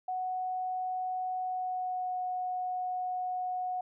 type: tone with pitch glide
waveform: sine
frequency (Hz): 740 to 732.8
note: F#5 to F#5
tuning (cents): 0 to -17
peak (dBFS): -31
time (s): 0.08-3.81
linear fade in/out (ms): 5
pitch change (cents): -17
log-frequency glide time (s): 1.4-2.21
effects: none